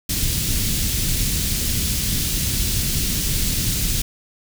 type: band-stop noise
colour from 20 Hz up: pink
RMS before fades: -21 dBFS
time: 0.09-4.02 s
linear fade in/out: 5 ms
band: 190 to 3700 Hz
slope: 12 dB/octave
effects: none